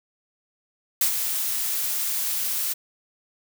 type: noise with ADSR envelope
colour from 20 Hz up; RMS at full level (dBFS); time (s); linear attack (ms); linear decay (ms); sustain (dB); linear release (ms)
blue; -19; 1.01-2.74; 4; 92; -7; 18
effects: none